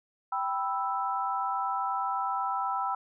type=chord; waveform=sine; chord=E minor; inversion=first; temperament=equal; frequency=784 / 987.8 / 1318.5 Hz; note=G5 / B5 / E6; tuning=0 / 0 / 0 cents; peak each=-32 dBFS; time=0.32-2.95 s; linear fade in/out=5 ms; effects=none